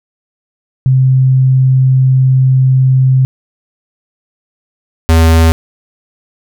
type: tone pair in turn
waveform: sine / square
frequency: 130.81 / 81.6 Hz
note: C3 / E2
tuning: 0 / -17 cents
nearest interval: minor sixth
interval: 817 cents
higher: first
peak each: -5 dBFS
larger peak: neither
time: 0.86-3.25 / 5.09-5.52 s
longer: first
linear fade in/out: 0 ms
effects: none